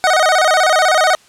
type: tone with vibrato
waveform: 25% pulse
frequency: 681 Hz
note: F5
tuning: 44 cents flat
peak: -6 dBFS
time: 0.04-1.15 s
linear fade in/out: 0 ms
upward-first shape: square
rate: 16 Hz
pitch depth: 150 cents each way
effects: white hiss -48 dBFS RMS until 1.28 s + low-pass 8000 Hz 12 dB/octave